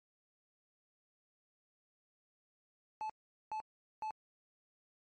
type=tone bursts; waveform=triangle; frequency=867 Hz; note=A5; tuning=26 cents flat; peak=-35 dBFS; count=3; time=3.01-4.108 s; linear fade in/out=0 ms; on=86 ms; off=420 ms; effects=MP3 32 kbps